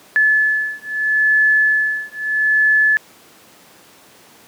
sine beating tone pair, 1726 / 1726.77 Hz, A6 / A6, -34 / -33 cents, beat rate 0.77 Hz, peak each -16 dBFS, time 0.16-2.97 s, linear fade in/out 0 ms, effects pink hiss -46 dBFS RMS until 4.47 s + high-pass 200 Hz 12 dB/octave

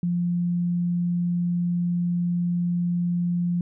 sine tone, 174.61 Hz, F3, in tune, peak -21 dBFS, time 0.03-3.61 s, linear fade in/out 2 ms, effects none

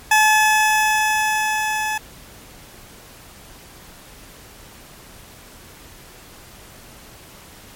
20% pulse tone with level ramp, 860 Hz, A5, 40 cents flat, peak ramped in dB -6 to -16 dBFS, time 0.11-1.98 s, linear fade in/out 5 ms, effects pink hiss -43 dBFS RMS until 7.75 s + MP3 64 kbps

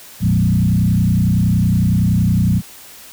sine tone with frequency modulation, 145.4 Hz, D3, 17 cents flat, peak -11 dBFS, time 0.2-2.62 s, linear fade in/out 50 ms, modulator 30.8 Hz, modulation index 2.1, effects white hiss -39 dBFS RMS until 3.12 s

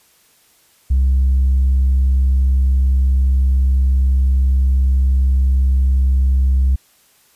triangle tone with tanh clipping, 65.9 Hz, C2, 13 cents sharp, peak -11 dBFS, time 0.9-6.76 s, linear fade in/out 10 ms, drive 6 dB, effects white hiss -54 dBFS RMS until 7.35 s + resampled to 32000 Hz

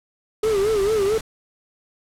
pink noise, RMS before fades -32 dBFS, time 0.43-1.21 s, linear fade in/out 5 ms
triangle tone with vibrato, 415.3 Hz, G#4, in tune, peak -15 dBFS, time 0.43-1.18 s, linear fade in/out 5 ms, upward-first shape sine, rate 4.5 Hz, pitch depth 120 cents each way
effects low-pass 11000 Hz 12 dB/octave

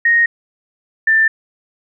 sine tone pair in turn, 1864.7 / 1780 Hz, A#6 / A6, 0 / +20 cents, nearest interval minor second, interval 80 cents, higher first, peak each -9 dBFS, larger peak neither, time 0.05-0.26 / 1.07-1.28 s, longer neither, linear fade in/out 5 ms, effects none

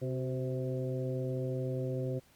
harmonic tone with a mistuned harmonic, 130 Hz, C3, 11 cents flat, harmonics 1 / 2 / 3 / 4 / 5, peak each -34 / -41 / -39 / -39 / -49 dBFS, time 0.01-2.2 s, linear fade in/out 20 ms, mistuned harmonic 3, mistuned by -46 cents, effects pink hiss -64 dBFS RMS until 2.35 s + Opus 48 kbps

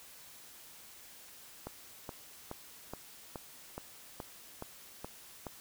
click train, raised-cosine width 1 ms, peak -26 dBFS, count 10, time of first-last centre 1.67-5.467 s, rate 2.37 Hz, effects white hiss -54 dBFS RMS until 5.6 s

